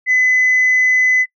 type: tone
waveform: sine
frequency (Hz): 2015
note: B6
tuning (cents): +34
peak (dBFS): -9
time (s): 0.06-1.26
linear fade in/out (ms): 50
effects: noise-tail reverb RT60 0.1 s tail -21 dB re dry + tanh soft clip ceiling -7 dBFS